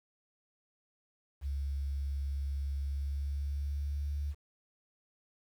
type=tone with pitch glide; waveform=sine; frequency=69.5 to 72.2 Hz; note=C#2 to D2; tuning=+5 to -29 cents; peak=-32 dBFS; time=1.41-4.35 s; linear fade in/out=50 ms; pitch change=+66 cents; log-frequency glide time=2.8-4.16 s; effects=10-bit